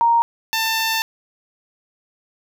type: tone pair in turn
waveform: sine / 10% pulse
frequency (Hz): 932.3 / 892.9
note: A#5 / A5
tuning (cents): 0 / +25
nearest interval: minor second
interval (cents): 75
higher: first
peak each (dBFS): -12 / -10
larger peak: second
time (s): 0.01-0.22 / 0.53-1.02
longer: second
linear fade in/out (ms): 0
effects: none